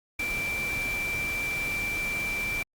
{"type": "tone in noise", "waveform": "sine", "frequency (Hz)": 2346, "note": "D7", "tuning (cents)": -2, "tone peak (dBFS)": -28, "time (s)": [0.19, 2.63], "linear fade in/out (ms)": 5, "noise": "pink", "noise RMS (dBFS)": -37, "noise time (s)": [0.19, 2.63], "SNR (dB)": 6, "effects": ["Opus 48 kbps"]}